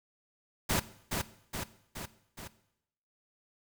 pink noise with echo, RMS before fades -29 dBFS, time 0.69-0.8 s, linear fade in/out 10 ms, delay 420 ms, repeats 4, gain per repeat -4 dB, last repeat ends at 2.48 s, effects noise-tail reverb RT60 0.8 s tail -17 dB re dry

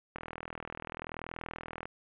click train, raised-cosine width 0.5 ms, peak -24 dBFS, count 70, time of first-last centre 0.16-1.855 s, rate 40.7 Hz, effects resampled to 8000 Hz + 10-bit

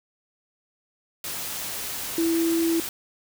sine tone in noise, 331.4 Hz, E4, 9 cents sharp, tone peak -20 dBFS, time 2.18-2.8 s, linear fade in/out 2 ms, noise white, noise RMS -32 dBFS, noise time 1.24-2.89 s, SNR +9 dB, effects none

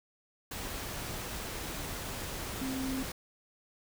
sine tone in noise, 263.8 Hz, C4, 14 cents sharp, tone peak -33 dBFS, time 2.61-3.03 s, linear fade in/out 5 ms, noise pink, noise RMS -39 dBFS, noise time 0.51-3.12 s, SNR +3 dB, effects none

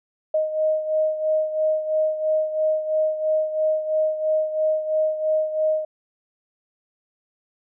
sine beating tone pair, 622.3 / 625.3 Hz, D#5 / D#5, 0 / +8 cents, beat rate 3 Hz, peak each -20 / -26 dBFS, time 0.34-5.85 s, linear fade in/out 5 ms, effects none

